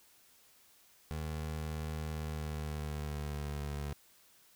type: tone with pitch glide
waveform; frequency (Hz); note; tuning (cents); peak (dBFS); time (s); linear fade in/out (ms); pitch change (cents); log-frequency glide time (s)
25% pulse; 77.7 to 72.5; D#2 to D2; -2 to -22; -33; 1.11-3.93; 0; -120; 2.13-3.62
effects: white hiss -64 dBFS RMS until 4.55 s